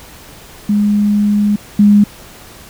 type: tone pair in turn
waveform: sine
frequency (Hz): 206.8 / 205.8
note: G#3 / G#3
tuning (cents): -7 / -16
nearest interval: unison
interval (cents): 9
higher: first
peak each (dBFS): -9 / -4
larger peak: second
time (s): 0.69-1.56 / 1.79-2.04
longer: first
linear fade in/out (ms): 5
effects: pink hiss -37 dBFS RMS until 2.69 s